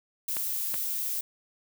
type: noise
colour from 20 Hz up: violet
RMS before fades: -31 dBFS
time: 0.28-1.21 s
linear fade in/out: 5 ms
type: clicks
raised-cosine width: 0.3 ms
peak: -19 dBFS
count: 2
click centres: 0.368 / 0.742 s
effects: none